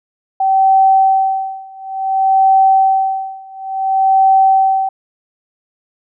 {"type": "tone with tremolo", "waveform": "sine", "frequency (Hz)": 770, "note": "G5", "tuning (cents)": -31, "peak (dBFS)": -6, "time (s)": [0.4, 4.89], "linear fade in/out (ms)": 5, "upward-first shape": "sine", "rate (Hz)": 0.57, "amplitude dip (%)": 95, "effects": []}